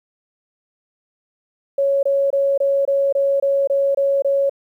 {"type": "tone bursts", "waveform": "sine", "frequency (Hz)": 554.4, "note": "C#5", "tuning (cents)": 0, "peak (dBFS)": -14, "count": 10, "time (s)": [1.78, 4.496], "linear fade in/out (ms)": 5, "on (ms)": 250, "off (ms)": 24, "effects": ["9-bit"]}